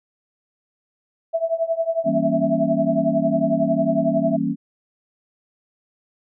sine tone with tremolo, 659.3 Hz, E5, in tune, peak -15 dBFS, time 1.33-4.37 s, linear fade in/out 20 ms, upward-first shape triangle, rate 11 Hz, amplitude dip 95%
sine chord, E diminished seventh, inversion none, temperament equal with one note detuned, 164.81 / 196 / 233.1 / 275.3 Hz, E3 / G3 / Bb3 / Db4, 0 / 0 / 0 / -12 cents, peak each -27 / -26 / -24 / -23 dBFS, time 2.04-4.56 s, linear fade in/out 50 ms
effects none

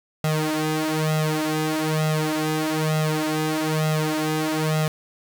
sawtooth tone with flanger, 155.56 Hz, D#3, in tune, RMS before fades -23 dBFS, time 0.24-4.88 s, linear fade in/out 2 ms, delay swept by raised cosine 1.5 to 4 ms, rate 1.1 Hz, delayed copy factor +1, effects 7-bit

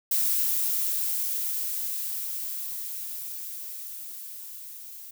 violet noise with level ramp, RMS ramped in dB -24 to -43 dBFS, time 0.11-5.11 s, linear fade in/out 5 ms, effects none

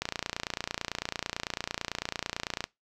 click train, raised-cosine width 0.2 ms, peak -13 dBFS, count 77, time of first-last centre 0.02-2.641 s, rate 29 Hz, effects noise-tail reverb RT60 0.2 s tail -22 dB re dry

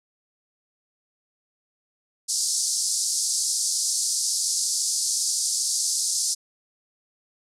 pink band-pass noise, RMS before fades -25 dBFS, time 2.28-6.35 s, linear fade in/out 20 ms, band 4700 to 10000 Hz, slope 48 dB/octave, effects none

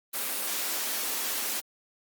white high-pass noise, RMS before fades -31 dBFS, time 0.13-1.61 s, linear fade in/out 20 ms, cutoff 220 Hz, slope 48 dB/octave, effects Opus 32 kbps

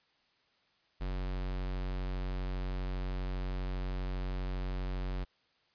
square tone, 46.25 Hz, F#1, in tune, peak -34 dBFS, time 1-5.25 s, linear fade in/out 20 ms, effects white hiss -71 dBFS RMS until 5.74 s + resampled to 11025 Hz

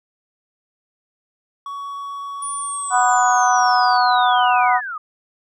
triangle tone, 1123 Hz, C#6, 22 cents sharp, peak -25 dBFS, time 1.66-3.97 s, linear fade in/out 2 ms
sine linear sweep, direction down, 9600 to 1186 Hz, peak -25 dBFS, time 2.42-4.98 s, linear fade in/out 5 ms
harmonic tone, 246.9 Hz, B3, in tune, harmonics 3 / 4 / 5 / 6, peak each -16 / -18 / -20 / -22 dBFS, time 2.9-4.81 s, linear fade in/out 50 ms
effects none

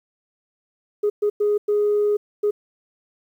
sine tone bursts at uneven times, 415.3 Hz, G#4, in tune, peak -15 dBFS, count 5, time 1.03-1.1 / 1.22-1.3 / 1.4-1.58 / 1.68-2.17 / 2.43-2.51 s, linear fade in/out 10 ms, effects tanh soft clip ceiling -13 dBFS + 9-bit

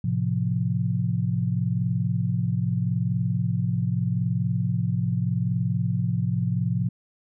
sine chord, F major, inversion first, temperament equal, 110 / 130.81 / 174.61 Hz, A2 / C3 / F3, 0 / 0 / 0 cents, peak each -26 dBFS, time 0.04-6.89 s, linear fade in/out 5 ms, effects none

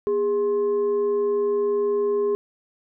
sine tone with frequency modulation, 409.4 Hz, G#4, 25 cents flat, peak -19 dBFS, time 0.07-2.35 s, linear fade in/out 0 ms, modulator 650 Hz, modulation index 0.29, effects none

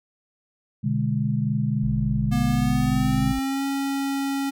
sine chord, G# diminished, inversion first, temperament equal, 123.47 / 146.83 / 207.7 Hz, B2 / D3 / G#3, 0 / 0 / 0 cents, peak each -25 dBFS, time 0.83-3.33 s, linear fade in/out 20 ms
triangle tone, 54.1 Hz, A1, 29 cents flat, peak -27 dBFS, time 1.83-3.39 s, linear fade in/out 0 ms
square tone with pitch glide, 239.7 to 275.3 Hz, A#3 to C#4, +48 to -12 cents, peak -24 dBFS, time 2.31-4.51 s, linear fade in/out 20 ms, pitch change +240 cents, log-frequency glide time 2.48-3.64 s
effects none

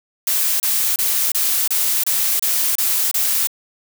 blue noise bursts, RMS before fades -18 dBFS, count 9, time 0.27-3.472 s, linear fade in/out 2 ms, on 330 ms, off 29 ms, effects none

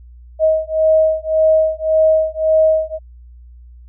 sine beating tone pair, 631 / 632.8 Hz, D#5 / D#5, +24 / +29 cents, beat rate 1.8 Hz, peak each -14 dBFS, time 0.39-2.99 s, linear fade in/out 50 ms, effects added 60 Hz sine -37 dBFS peak until 3.88 s

